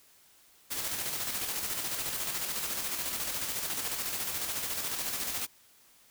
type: noise with tremolo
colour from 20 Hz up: white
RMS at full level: -33 dBFS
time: 0.7-5.47 s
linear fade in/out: 20 ms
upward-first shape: square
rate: 14 Hz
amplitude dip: 35%
effects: white hiss -61 dBFS RMS until 6.1 s